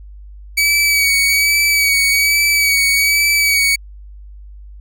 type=tone with vibrato; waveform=sawtooth; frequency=2273 Hz; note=C#7; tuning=43 cents sharp; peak=-8 dBFS; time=0.57-3.76 s; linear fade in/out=10 ms; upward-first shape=sine; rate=1.2 Hz; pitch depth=28 cents each way; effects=added 50 Hz sine -33 dBFS peak until 4.8 s